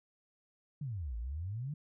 sine exponential two-way sweep, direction down then up, 155.56 to 53.6 to 155.56 Hz, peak -36 dBFS, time 0.81-1.74 s, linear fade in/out 5 ms, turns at 1.17 s, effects none

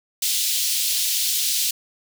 pink high-pass noise, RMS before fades -22 dBFS, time 0.22-1.71 s, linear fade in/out 5 ms, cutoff 3300 Hz, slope 24 dB/octave, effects none

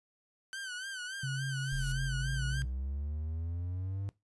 sawtooth tone with vibrato, 1525 Hz, G6, 48 cents flat, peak -35 dBFS, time 0.53-2.62 s, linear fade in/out 0 ms, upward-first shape sine, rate 3.5 Hz, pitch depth 85 cents each way
violet noise with exponential growth, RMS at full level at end -40 dBFS, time 1-1.92 s, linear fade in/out 0 ms, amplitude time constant 200 ms
sine tone with pitch glide, 134.7 to 133.23 Hz, C#3 to C3, -49 to +32 cents, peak -33 dBFS, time 1.23-2.65 s, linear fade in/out 5 ms, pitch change -19 cents, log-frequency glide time 1.68-2.26 s
triangle linear sweep, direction up, 37.9 to 99.9 Hz, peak -32 dBFS, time 1.72-4.09 s, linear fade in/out 0 ms
effects noise-tail reverb RT60 0.2 s tail -20 dB re dry + resampled to 24000 Hz

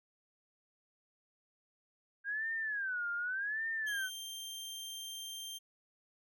sine tone with vibrato, 1595 Hz, G6, 30 cents sharp, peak -34 dBFS, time 2.24-4.1 s, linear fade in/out 50 ms, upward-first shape sine, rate 0.86 Hz, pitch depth 220 cents each way
sawtooth tone, 3164 Hz, G7, 15 cents sharp, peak -39 dBFS, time 3.86-5.59 s, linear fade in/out 20 ms
effects none

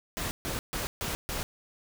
pink noise bursts, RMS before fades -33 dBFS, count 5, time 0.17-1.43 s, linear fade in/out 0 ms, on 140 ms, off 140 ms, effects none

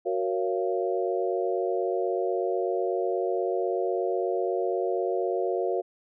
sine chord, Gb major seventh, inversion none, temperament equal with one note detuned, 370 / 466.2 / 554.4 / 686.9 Hz, Gb4 / Bb4 / Db5 / F5, 0 / 0 / 0 / -29 cents, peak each -28 / -30 / -32 / -31 dBFS, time 0.05-5.82 s, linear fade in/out 20 ms, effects none

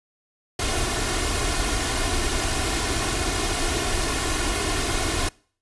pink noise with comb filter, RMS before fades -24 dBFS, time 0.59-5.29 s, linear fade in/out 5 ms, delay 2.8 ms, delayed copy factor +0.65, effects noise-tail reverb RT60 0.5 s tail -25 dB re dry + resampled to 24000 Hz

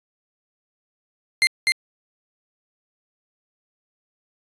30% pulse tone with echo, 2093 Hz, C7, in tune, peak -11 dBFS, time 1.42-1.47 s, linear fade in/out 0 ms, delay 250 ms, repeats 1, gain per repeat -2 dB, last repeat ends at 1.72 s, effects resampled to 24000 Hz

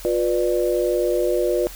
sine chord, B diminished, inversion second, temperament just, 355.6 / 493.9 / 592.7 Hz, F4 / B4 / D5, +31 / 0 / +16 cents, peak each -21 / -22 / -23 dBFS, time 0.05-1.67 s, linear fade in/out 0 ms, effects added 40 Hz sine -38 dBFS peak until 1.75 s + white hiss -40 dBFS RMS until 1.75 s

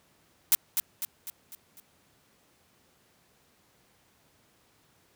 blue noise with echo, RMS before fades -20 dBFS, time 0.52-0.55 s, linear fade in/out 0 ms, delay 250 ms, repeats 5, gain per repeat -6 dB, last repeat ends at 1.8 s, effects pink hiss -65 dBFS RMS until 5.15 s + high-pass 80 Hz 12 dB/octave

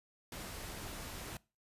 pink noise, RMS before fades -45 dBFS, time 0.32-1.37 s, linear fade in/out 2 ms, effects noise-tail reverb RT60 0.3 s tail -22 dB re dry + resampled to 32000 Hz

